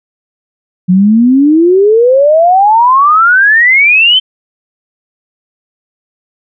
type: exponential sweep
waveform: sine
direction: up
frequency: 176.7 to 3134 Hz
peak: -3 dBFS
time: 0.88-4.2 s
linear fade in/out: 20 ms
effects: none